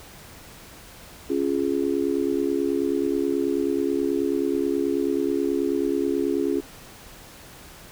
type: chord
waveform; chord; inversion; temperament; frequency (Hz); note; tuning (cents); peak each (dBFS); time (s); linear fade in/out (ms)
sine; Db major; none; just; 277.2 / 346.5 / 415.8; Db4 / F4 / Ab4; 0 / -14 / +2; -25 / -25 / -26; 1.29-6.61; 20
effects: pink hiss -45 dBFS RMS until 7.91 s